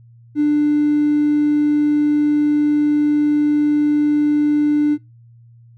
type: tone with hard clipping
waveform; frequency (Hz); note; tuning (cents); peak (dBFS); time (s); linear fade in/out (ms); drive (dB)
triangle; 296.3; D4; +15; -12; 0.35-4.98; 50; 3
effects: noise-tail reverb RT60 0.2 s tail -23 dB re dry + added 117 Hz sine -43 dBFS peak until 5.77 s